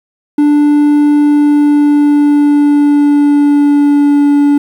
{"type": "tone with pitch glide", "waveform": "triangle", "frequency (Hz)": [293.7, 287.7], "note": ["D4", "D4"], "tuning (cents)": [0, -36], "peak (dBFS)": -3, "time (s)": [0.38, 4.58], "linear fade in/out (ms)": 5, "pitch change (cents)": -36, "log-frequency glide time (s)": [1.2, 4.3], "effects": ["7-bit"]}